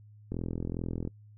click train, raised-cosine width 3 ms, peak -21 dBFS, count 33, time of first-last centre 0.32-1.075 s, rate 42.4 Hz, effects noise-tail reverb RT60 0.1 s tail -24 dB re dry + added 105 Hz sine -51 dBFS peak until 1.37 s

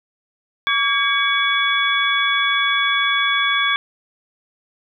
sine tone cluster, 1140 / 1627 / 2253 / 3402 Hz, C#6 / G#6 / C#7 / G#7, +48 / -36 / +28 / +41 cents, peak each -21 dBFS, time 0.67-3.76 s, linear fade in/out 0 ms, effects none

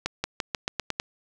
accelerating click train, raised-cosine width 0.2 ms, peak -9 dBFS, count 8, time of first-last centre 0.06-0.999 s, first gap 180 ms, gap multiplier 0.9, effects none

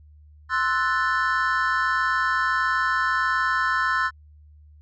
triangle chord, F# half-diminished seventh, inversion second, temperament equal, 1046.5 / 1318.5 / 1480 / 1760 Hz, C6 / E6 / F#6 / A6, 0 / 0 / 0 / 0 cents, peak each -24 dBFS, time 0.49-4.11 s, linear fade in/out 50 ms, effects added 75 Hz sine -47 dBFS peak until 4.81 s + resampled to 16000 Hz

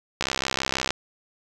click train, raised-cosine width 0.2 ms, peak -6 dBFS, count 47, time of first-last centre 0.21-0.906 s, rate 66.1 Hz, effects none

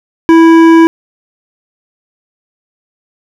sine tone with hard clipping, 328.8 Hz, E4, 4 cents flat, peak -3 dBFS, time 0.29-0.87 s, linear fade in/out 0 ms, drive 12 dB, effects none

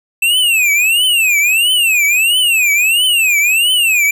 square tone with vibrato, 2637 Hz, E7, in tune, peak -10 dBFS, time 0.22-4.11 s, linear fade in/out 5 ms, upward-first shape triangle, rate 1.5 Hz, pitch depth 270 cents each way, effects none

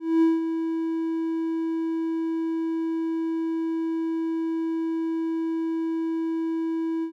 triangle tone with ADSR envelope, 326.7 Hz, E4, 15 cents flat, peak -13 dBFS, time 0-7.12 s, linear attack 220 ms, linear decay 180 ms, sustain -9 dB, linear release 89 ms, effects none

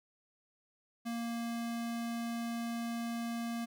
square tone, 233.1 Hz, A#3, in tune, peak -36 dBFS, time 1.05-3.66 s, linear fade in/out 20 ms, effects none

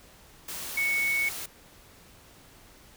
sine tone in noise, 2217 Hz, C#7, in tune, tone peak -24 dBFS, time 0.77-1.29 s, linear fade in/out 5 ms, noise white, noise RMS -37 dBFS, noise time 0.48-1.46 s, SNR +10 dB, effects pink hiss -54 dBFS RMS until 2.96 s

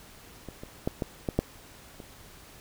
clicks, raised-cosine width 2 ms, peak -25 / -26 / -13 / -15 / -14 / -9 / -28 dBFS, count 7, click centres 0.487 / 0.635 / 0.875 / 1.022 / 1.288 / 1.39 / 2.002 s, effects pink hiss -51 dBFS RMS until 2.6 s

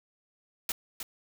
white noise with echo, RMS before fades -31 dBFS, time 0.69-0.72 s, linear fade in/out 2 ms, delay 310 ms, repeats 1, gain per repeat -7 dB, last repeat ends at 1.03 s, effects none

